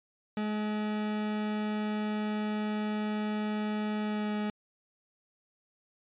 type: tone with pitch glide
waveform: 40% pulse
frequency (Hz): 211.9 to 210.2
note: G#3 to G#3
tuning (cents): +35 to +21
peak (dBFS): -29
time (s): 0.37-4.5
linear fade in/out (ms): 2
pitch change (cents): -14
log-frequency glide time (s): 4.02-4.34
effects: resampled to 8000 Hz